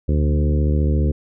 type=harmonic tone with a mistuned harmonic; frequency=74.6 Hz; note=D2; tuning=28 cents sharp; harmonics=1 / 2 / 3 / 4 / 5 / 6 / 7; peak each=-16 / -22 / -26 / -28 / -30 / -32 / -33 dBFS; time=0.08-1.12 s; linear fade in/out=10 ms; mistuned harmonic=2; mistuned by=-17 cents; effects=none